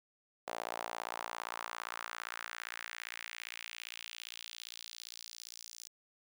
sawtooth tone with high-pass filter sweep, 57.5 Hz, A#1, 23 cents flat, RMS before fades -45 dBFS, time 0.47-5.88 s, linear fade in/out 10 ms, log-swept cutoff 660 to 5900 Hz, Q 2, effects none

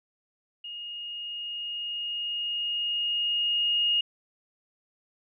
sine tone with level ramp, 2857 Hz, F7, 39 cents sharp, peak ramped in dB -36 to -21 dBFS, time 0.64-4.01 s, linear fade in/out 5 ms, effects none

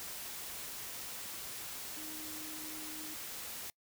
sine tone in noise, 310 Hz, D#4, 6 cents flat, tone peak -49 dBFS, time 1.97-3.14 s, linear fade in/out 0 ms, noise white, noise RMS -44 dBFS, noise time 0-3.7 s, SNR -8 dB, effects noise-tail reverb RT60 0.1 s tail -26 dB re dry

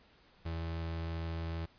35% pulse tone, 82.41 Hz, E2, in tune, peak -34 dBFS, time 0.45-1.66 s, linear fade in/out 10 ms, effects pink hiss -64 dBFS RMS until 1.78 s + resampled to 11025 Hz

